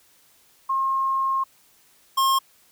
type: tone pair in turn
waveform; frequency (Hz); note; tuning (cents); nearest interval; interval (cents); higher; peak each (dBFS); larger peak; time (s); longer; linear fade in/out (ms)
sine / square; 1072 / 1072; C6 / C6; +42 / +42; unison; 0; neither; -20 / -18; second; 0.69-1.44 / 2.17-2.39; first; 10
effects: white hiss -58 dBFS RMS until 2.71 s